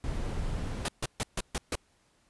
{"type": "noise", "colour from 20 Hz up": "brown", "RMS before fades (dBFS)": -33, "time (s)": [0.04, 0.86], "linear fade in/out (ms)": 0}
{"type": "noise bursts", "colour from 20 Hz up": "pink", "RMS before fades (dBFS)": -31, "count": 6, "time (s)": [0.85, 1.754], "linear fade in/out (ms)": 2, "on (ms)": 34, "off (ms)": 140}
{"effects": ["pink hiss -68 dBFS RMS until 2.29 s", "resampled to 24000 Hz"]}